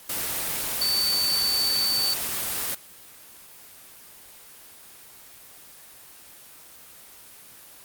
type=tone in noise; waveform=sine; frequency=4535 Hz; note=C#8; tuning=39 cents sharp; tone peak=-21 dBFS; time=0.81-2.14 s; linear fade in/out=5 ms; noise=white; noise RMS=-28 dBFS; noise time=0.09-2.75 s; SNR=+4 dB; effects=white hiss -47 dBFS RMS until 7.84 s + Opus 24 kbps